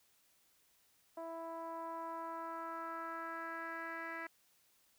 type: tone with low-pass filter sweep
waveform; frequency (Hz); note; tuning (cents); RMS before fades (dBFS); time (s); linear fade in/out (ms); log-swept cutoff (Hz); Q
10% pulse; 329.8; E4; +1; -44; 1.17-4.27; 5; 780 to 2000; 3
effects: white hiss -72 dBFS RMS until 4.98 s